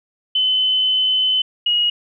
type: tone pair in turn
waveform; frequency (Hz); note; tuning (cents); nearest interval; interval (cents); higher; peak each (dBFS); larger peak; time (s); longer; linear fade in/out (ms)
sine; 3036 / 2891; F#7 / F#7; +44 / -41; minor second; 85; first; -14 / -14; neither; 0.35-1.42 / 1.66-1.9; first; 5
effects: none